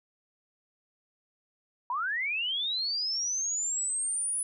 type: linear sweep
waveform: sine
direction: up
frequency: 932.3 to 10000 Hz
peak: -28 dBFS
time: 1.9-4.43 s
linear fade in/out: 2 ms
effects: none